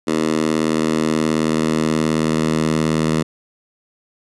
10% pulse tone with high-pass filter sweep, 78.7 Hz, D#2, 20 cents sharp, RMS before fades -18 dBFS, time 0.07-3.23 s, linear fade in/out 10 ms, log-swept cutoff 270 to 170 Hz, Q 1.7, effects resampled to 24000 Hz

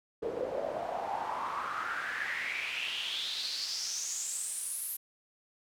pink noise with band-pass filter sweep, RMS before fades -36 dBFS, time 0.22-4.97 s, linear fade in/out 10 ms, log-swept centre 440 to 12000 Hz, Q 6.1, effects none

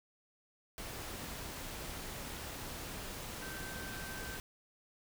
sine tone in noise, 1552 Hz, G6, 18 cents flat, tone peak -47 dBFS, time 3.42-4.37 s, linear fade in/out 0 ms, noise pink, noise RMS -44 dBFS, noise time 0.78-4.4 s, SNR -6 dB, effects none

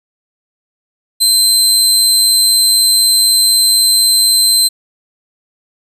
25% pulse tone, 4102 Hz, C8, 35 cents flat, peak -3 dBFS, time 1.2-4.69 s, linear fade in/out 20 ms, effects none

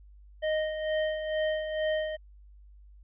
square tone with tremolo, 621 Hz, D#5, 3 cents flat, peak -26 dBFS, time 0.42-2.17 s, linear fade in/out 20 ms, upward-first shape sine, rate 2.2 Hz, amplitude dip 55%, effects added 50 Hz sine -50 dBFS peak until 3.03 s + resampled to 8000 Hz

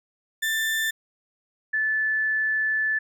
35% pulse / sine tone pair in turn, 1776 / 1743.5 Hz, A6 / A6, +16 / -16 cents, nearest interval unison, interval 32 cents, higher first, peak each -21 dBFS, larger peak neither, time 0.42-0.91 / 1.73-2.99 s, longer second, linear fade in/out 10 ms, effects none

